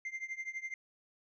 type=tone with tremolo; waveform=triangle; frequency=2093 Hz; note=C7; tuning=in tune; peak=-33 dBFS; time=0.05-0.74 s; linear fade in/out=2 ms; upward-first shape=triangle; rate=12 Hz; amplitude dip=95%; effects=resampled to 16000 Hz